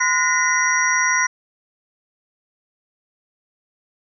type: tone cluster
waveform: sine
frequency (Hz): 1024 / 1451 / 1857 / 2015 / 5760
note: C6 / F#6 / A#6 / B6 / F#8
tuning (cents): -38 / -34 / -7 / +34 / -47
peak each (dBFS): -22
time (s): 0-1.27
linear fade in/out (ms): 10
effects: none